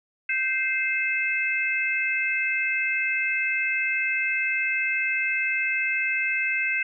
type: tone cluster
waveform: sine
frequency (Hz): 1555 / 2099 / 2605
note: G6 / C7 / E7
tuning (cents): -14 / +5 / -21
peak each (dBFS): -29 / -26 / -26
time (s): 0.29-6.83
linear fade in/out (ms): 5
effects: none